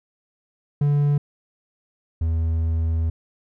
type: tone pair in turn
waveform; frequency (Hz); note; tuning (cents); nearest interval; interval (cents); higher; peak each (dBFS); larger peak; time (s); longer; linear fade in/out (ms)
triangle; 144.8 / 81.43; D3 / E2; -24 / -21; minor seventh; 997; first; -14 / -17; first; 0.81-1.18 / 2.21-3.1; second; 5
effects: none